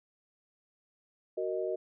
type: chord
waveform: sine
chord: D# minor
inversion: first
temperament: just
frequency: 373.4 / 466.7 / 622.3 Hz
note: F#4 / A#4 / D#5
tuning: +16 / +2 / 0 cents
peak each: -34 / -36 / -35 dBFS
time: 1.37-1.76 s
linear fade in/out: 10 ms
effects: none